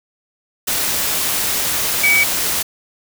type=tone in noise; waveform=sine; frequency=2276 Hz; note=C#7; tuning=45 cents sharp; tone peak=-11 dBFS; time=2.03-2.24 s; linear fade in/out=10 ms; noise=white; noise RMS=-19 dBFS; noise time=0.67-2.63 s; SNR=+5 dB; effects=none